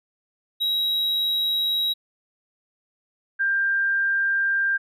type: tone pair in turn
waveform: triangle / sine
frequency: 3846 / 1590.2 Hz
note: B7 / G6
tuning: -47 / +24 cents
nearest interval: octave + minor third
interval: 1529 cents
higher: first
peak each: -19 dBFS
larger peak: neither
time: 0.6-1.94 / 3.39-4.78 s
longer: second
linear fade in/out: 20 ms
effects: none